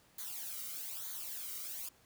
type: noise with flanger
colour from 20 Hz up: blue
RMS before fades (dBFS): -43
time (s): 0.18-1.89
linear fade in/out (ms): 5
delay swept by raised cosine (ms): 0.37 to 1.19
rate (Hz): 1.1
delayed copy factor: -0.85
effects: pink hiss -66 dBFS RMS until 2.05 s + high-pass 60 Hz 12 dB/octave